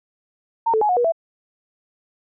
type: tone with pitch steps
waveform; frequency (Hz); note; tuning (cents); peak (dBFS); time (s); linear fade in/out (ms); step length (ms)
sine; 914 / 438.6 / 841 / 726 / 482.6 / 662; A#5 / A4 / G#5 / F#5 / B4 / E5; -34 / -6 / +22 / -33 / -40 / +7; -15; 0.66-1.122; 10; 77
effects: none